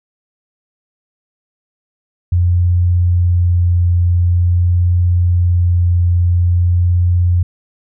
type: tone with vibrato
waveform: sine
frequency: 88 Hz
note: F2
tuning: 14 cents sharp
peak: -9 dBFS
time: 2.32-7.43 s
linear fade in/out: 5 ms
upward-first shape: triangle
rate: 0.47 Hz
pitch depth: 9 cents each way
effects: none